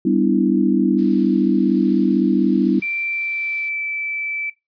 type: chord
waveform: sine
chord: E minor seventh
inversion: first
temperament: equal with one note detuned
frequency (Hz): 196 / 249.4 / 293.7 / 329.6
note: G3 / B3 / D4 / E4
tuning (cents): 0 / +17 / 0 / 0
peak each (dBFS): -19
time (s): 0.05-2.8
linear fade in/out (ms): 5
type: noise with tremolo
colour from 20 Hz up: blue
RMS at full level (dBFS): -38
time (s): 0.97-3.7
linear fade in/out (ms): 20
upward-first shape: triangle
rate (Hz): 1.3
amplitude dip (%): 40
type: tone with pitch glide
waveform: sine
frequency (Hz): 2349 to 2319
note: D7 to D7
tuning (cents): 0 to -22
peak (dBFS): -21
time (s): 2.82-4.5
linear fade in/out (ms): 5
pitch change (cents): -22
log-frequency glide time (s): 3.03-3.84
effects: noise-tail reverb RT60 0.2 s tail -21 dB re dry + resampled to 11025 Hz